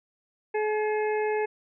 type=harmonic tone; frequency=426.5 Hz; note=G#4; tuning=46 cents sharp; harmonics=1 / 2 / 4 / 5 / 6; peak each=-25 / -31 / -37 / -39 / -41 dBFS; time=0.54-1.46 s; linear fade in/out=10 ms; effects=none